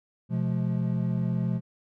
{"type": "tone cluster", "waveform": "triangle", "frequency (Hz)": [126.1, 173.5, 212.7], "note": ["B2", "F3", "G#3"], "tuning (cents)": [36, -11, 42], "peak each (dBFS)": [-26, -26, -30], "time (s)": [0.29, 1.61], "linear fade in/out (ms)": 50, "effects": []}